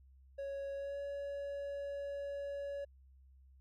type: tone with pitch glide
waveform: triangle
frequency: 554.4 to 564.1 Hz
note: C#5 to C#5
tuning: 0 to +30 cents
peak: -37 dBFS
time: 0.38-2.85 s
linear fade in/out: 10 ms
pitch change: +30 cents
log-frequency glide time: 0.75-1 s
effects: added 66 Hz sine -59 dBFS peak until 3.6 s